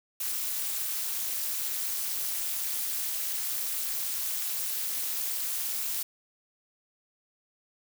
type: noise with amplitude modulation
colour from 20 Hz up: blue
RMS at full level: -28 dBFS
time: 0.2-6.03 s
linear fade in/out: 5 ms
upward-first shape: sine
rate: 296 Hz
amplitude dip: 85%
effects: none